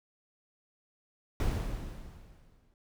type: noise with exponential decay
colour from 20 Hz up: brown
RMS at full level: -27 dBFS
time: 1.4-2.74 s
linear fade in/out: 1 ms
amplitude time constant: 290 ms
effects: none